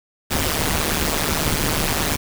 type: noise with amplitude modulation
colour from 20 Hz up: pink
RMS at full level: -17 dBFS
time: 0.3-2.17 s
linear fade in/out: 20 ms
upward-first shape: sine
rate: 152 Hz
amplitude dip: 90%
effects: none